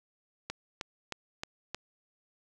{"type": "click train", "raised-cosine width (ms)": 0.2, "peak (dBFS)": -18, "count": 5, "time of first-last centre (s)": [0.5, 1.746], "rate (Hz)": 3.21, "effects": []}